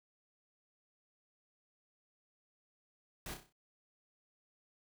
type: noise with echo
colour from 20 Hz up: pink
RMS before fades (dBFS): -44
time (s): 3.26-3.34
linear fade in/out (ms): 2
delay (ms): 31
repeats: 6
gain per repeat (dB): -6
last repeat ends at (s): 3.526
effects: none